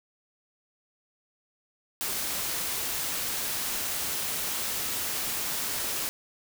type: noise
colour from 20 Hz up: white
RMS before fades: -31 dBFS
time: 2.01-6.09 s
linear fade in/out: 0 ms
effects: none